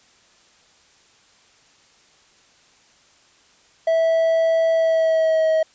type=tone with pitch glide; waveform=triangle; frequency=654 to 636.9 Hz; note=E5 to D#5; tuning=-14 to +40 cents; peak=-13 dBFS; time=3.87-5.63 s; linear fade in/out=5 ms; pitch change=-46 cents; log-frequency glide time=4.73-5.47 s; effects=white hiss -55 dBFS RMS until 5.74 s + resampled to 16000 Hz